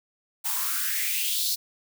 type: noise with high-pass filter sweep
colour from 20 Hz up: blue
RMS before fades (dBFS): -27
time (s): 0.44-1.56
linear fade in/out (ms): 20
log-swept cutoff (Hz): 830 to 4600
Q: 4.8
effects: none